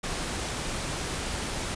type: noise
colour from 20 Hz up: pink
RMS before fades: -32 dBFS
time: 0.03-1.75 s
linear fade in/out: 10 ms
effects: resampled to 22050 Hz